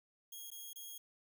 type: tone with dropouts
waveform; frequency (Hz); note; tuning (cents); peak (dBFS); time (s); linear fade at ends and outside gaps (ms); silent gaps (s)
5% pulse; 3274; G#7; -25; -38; 0.32-0.98; 5; 0.504-0.515 / 0.732-0.758
effects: none